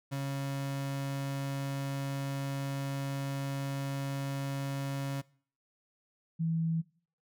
35% pulse / sine tone pair in turn, 138 / 163.54 Hz, C#3 / E3, -7 / -13 cents, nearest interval minor third, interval 294 cents, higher second, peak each -31 / -28 dBFS, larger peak second, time 0.11-5.22 / 6.39-6.82 s, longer first, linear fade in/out 20 ms, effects noise-tail reverb RT60 0.5 s tail -22 dB re dry

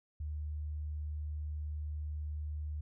sine tone, 75.4 Hz, D2, 46 cents sharp, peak -36 dBFS, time 0.2-2.81 s, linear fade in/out 5 ms, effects none

